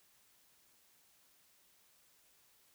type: silence
effects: white hiss -69 dBFS RMS until 2.74 s